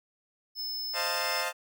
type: tone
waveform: square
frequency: 5230 Hz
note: E8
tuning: 15 cents flat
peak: -33 dBFS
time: 0.55-1.45 s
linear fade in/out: 50 ms
type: chord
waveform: 15% pulse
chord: F dominant seventh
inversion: second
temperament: equal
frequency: 523.3 / 622.3 / 698.5 / 880 Hz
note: C5 / Eb5 / F5 / A5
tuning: 0 / 0 / 0 / 0 cents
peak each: -29 dBFS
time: 0.93-1.53 s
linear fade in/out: 50 ms
effects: none